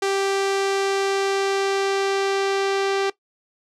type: tone with low-pass filter sweep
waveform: sawtooth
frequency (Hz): 392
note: G4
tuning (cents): 0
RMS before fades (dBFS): -22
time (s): 0.02-3.1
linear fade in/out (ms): 5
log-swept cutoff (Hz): 7500 to 5000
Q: 0.96
effects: noise-tail reverb RT60 0.1 s tail -18 dB re dry